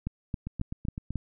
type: two click trains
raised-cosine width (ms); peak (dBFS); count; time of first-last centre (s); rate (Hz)
5; -22 / -18; 6 / 5; 0.47-1.106 / 0.07-1.157; 7.86 / 3.68
effects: none